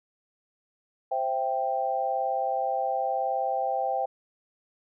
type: chord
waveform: sine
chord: C major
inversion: none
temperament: equal with one note detuned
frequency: 523.3 / 665 / 784 Hz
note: C5 / E5 / G5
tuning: 0 / +15 / 0 cents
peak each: -31 / -31 / -27 dBFS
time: 1.11-4.06 s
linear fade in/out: 10 ms
effects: none